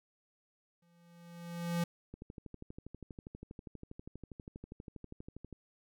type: tone with exponential growth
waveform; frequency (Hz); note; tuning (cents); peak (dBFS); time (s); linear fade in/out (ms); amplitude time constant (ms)
square; 171.3; F3; -33; -30; 0.82-1.84; 5; 220
type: click train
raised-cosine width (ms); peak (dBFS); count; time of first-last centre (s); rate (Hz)
3; -33; 43; 2.14-5.527; 12.4
effects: none